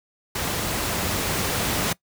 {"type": "noise with level ramp", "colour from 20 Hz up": "pink", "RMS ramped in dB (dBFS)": [-26, -23], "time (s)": [0.35, 1.93], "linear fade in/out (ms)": 5, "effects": ["noise-tail reverb RT60 0.1 s tail -22 dB re dry", "high-pass 60 Hz 12 dB/octave"]}